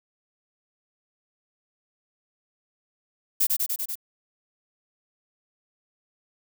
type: noise with echo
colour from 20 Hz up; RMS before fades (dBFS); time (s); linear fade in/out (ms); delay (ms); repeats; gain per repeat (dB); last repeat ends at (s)
violet; -21; 3.4-3.47; 10; 97; 5; -2; 3.955
effects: none